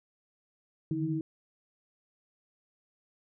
sine tone cluster, 148.7 / 157.6 / 163.8 / 319 Hz, D3 / D#3 / E3 / D#4, +22 / +23 / -11 / +43 cents, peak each -34 / -37 / -40 / -31 dBFS, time 0.91-1.21 s, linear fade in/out 2 ms, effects none

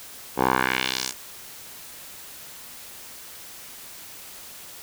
10% pulse tone with band-pass filter sweep, 64.2 Hz, C2, 32 cents flat, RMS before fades -24 dBFS, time 0.36-1.14 s, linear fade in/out 50 ms, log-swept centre 640 to 7900 Hz, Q 1.6, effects white hiss -42 dBFS RMS until 4.82 s

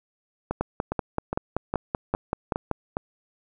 two click trains, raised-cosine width 1 ms, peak -12 / -10 dBFS, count 7 / 12, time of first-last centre 0.51-2.969 / 0.61-2.713 s, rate 2.44 / 5.23 Hz, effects none

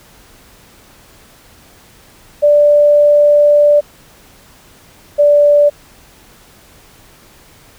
sine tone pair in turn, 587.3 / 584 Hz, D5 / D5, 0 / -10 cents, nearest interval unison, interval 10 cents, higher first, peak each -5 dBFS, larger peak neither, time 2.42-3.81 / 5.18-5.7 s, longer first, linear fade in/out 20 ms, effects pink hiss -44 dBFS RMS until 7.78 s

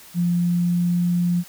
sine tone with pitch glide, 174.2 to 175.21 Hz, F3 to F3, -4 to +6 cents, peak -17 dBFS, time 0.14-1.44 s, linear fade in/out 50 ms, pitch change +10 cents, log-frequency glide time 0.36-0.99 s, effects white hiss -45 dBFS RMS until 1.48 s

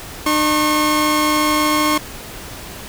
sawtooth tone pair together, 302.3 / 1085.1 Hz, D#4 / C#6, -50 / -37 cents, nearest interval octave + minor seventh, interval 2213 cents, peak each -13 dBFS, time 0.26-1.98 s, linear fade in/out 5 ms, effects pink hiss -33 dBFS RMS until 2.88 s

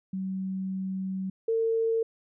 sine tone pair in turn, 189.8 / 452.3 Hz, F#3 / A4, +44 / +48 cents, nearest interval octave + minor third, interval 1504 cents, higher second, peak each -29 / -23 dBFS, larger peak second, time 0.13-1.3 / 1.48-2.03 s, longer first, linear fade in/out 5 ms, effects none

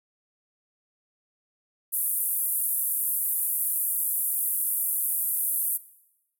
pink band-pass noise, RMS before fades -27 dBFS, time 1.92-5.78 s, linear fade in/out 20 ms, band 10000 to 15000 Hz, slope 48 dB/octave, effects noise-tail reverb RT60 0.9 s tail -18 dB re dry

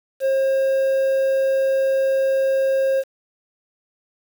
triangle tone with quantisation, 536 Hz, C5, 42 cents sharp, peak -14 dBFS, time 0.2-3.04 s, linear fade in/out 50 ms, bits 7, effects none

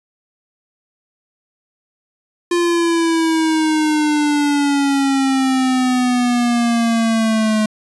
square exponential sweep, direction down, 349.2 to 214.2 Hz, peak -14 dBFS, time 2.51-7.66 s, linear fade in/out 5 ms, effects resampled to 24000 Hz

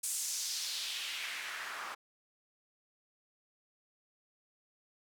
white noise with band-pass filter sweep, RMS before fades -39 dBFS, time 0.03-1.95 s, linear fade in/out 10 ms, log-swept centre 8800 to 1100 Hz, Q 1.9, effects none

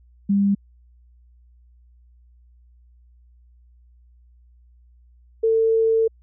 sine tone pair in turn, 199.8 / 448.5 Hz, G3 / A4, +33 / +33 cents, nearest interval octave + major second, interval 1400 cents, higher second, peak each -15 dBFS, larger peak neither, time 0.29-0.55 / 5.43-6.08 s, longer second, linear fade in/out 10 ms, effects added 60 Hz sine -50 dBFS peak until 6.22 s

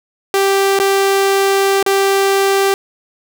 sawtooth tone with dropouts, 392 Hz, G4, in tune, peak -7 dBFS, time 0.34-2.74 s, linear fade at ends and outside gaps 1 ms, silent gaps 0.79-0.799 / 1.828-1.863 s, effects none

